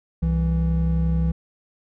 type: tone pair together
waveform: triangle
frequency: 65.41 / 164.82 Hz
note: C2 / E3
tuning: 0 / 0 cents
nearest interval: octave + major third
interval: 1600 cents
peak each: -19 dBFS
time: 0.22-1.32 s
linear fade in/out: 10 ms
effects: none